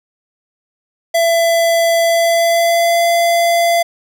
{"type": "tone with pitch glide", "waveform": "square", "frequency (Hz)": [670, 682.1], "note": ["E5", "F5"], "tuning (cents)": [28, -41], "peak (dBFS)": -11, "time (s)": [1.14, 3.83], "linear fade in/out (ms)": 10, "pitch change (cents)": 31, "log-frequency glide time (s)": [2.01, 3.05], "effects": []}